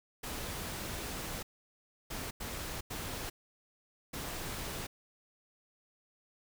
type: noise bursts at uneven times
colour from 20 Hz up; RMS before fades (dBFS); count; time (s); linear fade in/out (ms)
pink; -40; 5; 0.23-1.43 / 2.1-2.31 / 2.4-2.81 / 2.9-3.3 / 4.13-4.87; 10
effects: none